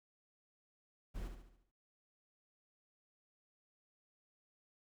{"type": "noise with echo", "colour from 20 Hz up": "brown", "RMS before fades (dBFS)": -44, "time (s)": [1.14, 1.29], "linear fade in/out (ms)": 20, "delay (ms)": 71, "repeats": 6, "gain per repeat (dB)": -6, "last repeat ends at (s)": 1.716, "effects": []}